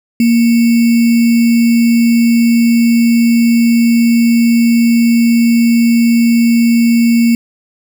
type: tone with sample-and-hold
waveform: sine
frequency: 233.1 Hz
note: A#3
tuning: in tune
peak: -6 dBFS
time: 0.2-7.35 s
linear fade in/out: 2 ms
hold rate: 2450 Hz
effects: none